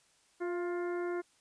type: harmonic tone with a mistuned harmonic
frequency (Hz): 352.1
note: F4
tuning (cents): +14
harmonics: 1 / 2 / 3 / 4 / 5 / 6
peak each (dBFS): -33 / -44 / -47 / -46 / -51 / -53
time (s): 0.4-1.22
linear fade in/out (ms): 20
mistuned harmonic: 2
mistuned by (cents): -33
effects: white hiss -68 dBFS RMS until 1.4 s + resampled to 22050 Hz